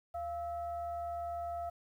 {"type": "tone with frequency modulation", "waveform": "sine", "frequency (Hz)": 690, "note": "F5", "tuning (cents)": -21, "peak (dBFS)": -36, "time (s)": [0.14, 1.7], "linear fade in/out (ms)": 10, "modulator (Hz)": 614, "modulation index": 0.44, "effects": ["11-bit"]}